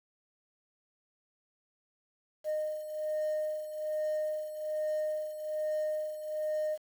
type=beating tone pair; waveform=sine; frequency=614 / 615.2 Hz; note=D#5 / D#5; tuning=-23 / -20 cents; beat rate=1.2 Hz; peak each=-31 / -36 dBFS; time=2.44-6.78 s; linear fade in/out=50 ms; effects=tanh soft clip ceiling -27 dBFS + 9-bit